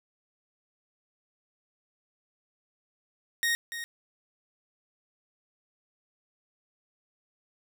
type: tone with echo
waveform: sawtooth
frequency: 1864.7 Hz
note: A#6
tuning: in tune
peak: -21 dBFS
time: 3.43-3.55 s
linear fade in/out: 0 ms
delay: 290 ms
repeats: 1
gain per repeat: -10 dB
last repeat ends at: 3.84 s
effects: 10-bit